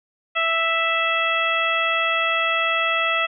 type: harmonic tone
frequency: 659.3 Hz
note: E5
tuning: in tune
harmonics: 1 / 2 / 3 / 4 / 5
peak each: -27 / -23 / -25 / -23 / -28 dBFS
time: 0.35-3.27 s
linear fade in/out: 20 ms
effects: none